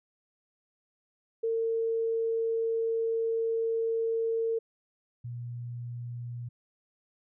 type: tone pair in turn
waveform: sine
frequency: 454 / 120.25 Hz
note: A#4 / B2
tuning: -46 / -46 cents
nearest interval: octave + major seventh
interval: 2300 cents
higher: first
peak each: -26 / -35 dBFS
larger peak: first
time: 1.43-4.59 / 5.24-6.49 s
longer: first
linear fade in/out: 10 ms
effects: none